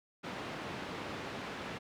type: band-pass noise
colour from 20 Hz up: pink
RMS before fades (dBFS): -42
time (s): 0.23-1.79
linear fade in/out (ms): 20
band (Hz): 150 to 3000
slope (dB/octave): 12
effects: none